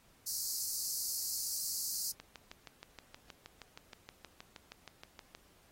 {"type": "high-pass noise", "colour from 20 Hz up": "pink", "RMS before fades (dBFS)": -38, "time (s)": [0.26, 2.12], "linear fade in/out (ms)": 10, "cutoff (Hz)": 4400, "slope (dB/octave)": 96}
{"type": "click train", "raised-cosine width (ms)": 0.2, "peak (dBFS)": -29, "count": 21, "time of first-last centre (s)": [2.2, 5.35], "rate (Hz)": 6.35}
{"effects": ["pink hiss -66 dBFS RMS until 5.71 s", "AAC 48 kbps"]}